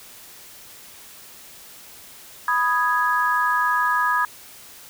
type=chord; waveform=sine; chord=G# minor; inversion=first; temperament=equal; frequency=987.8 / 1244.5 / 1661.2 Hz; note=B5 / D#6 / G#6; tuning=0 / 0 / 0 cents; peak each=-22 dBFS; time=2.48-4.25 s; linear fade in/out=2 ms; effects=white hiss -44 dBFS RMS until 4.89 s